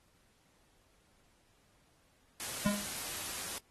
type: noise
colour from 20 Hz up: white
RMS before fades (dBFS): -40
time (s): 2.4-3.58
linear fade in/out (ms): 0
type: tone with exponential decay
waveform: square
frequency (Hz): 204.6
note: G#3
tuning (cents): -26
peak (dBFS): -25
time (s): 2.66-2.92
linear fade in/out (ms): 0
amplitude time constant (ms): 55
effects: pink hiss -70 dBFS RMS until 3.7 s + AAC 32 kbps